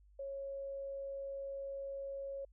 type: tone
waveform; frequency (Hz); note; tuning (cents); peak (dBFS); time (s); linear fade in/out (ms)
sine; 550; C#5; -14; -40; 0.19-2.45; 5
effects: added 50 Hz sine -61 dBFS peak until 2.52 s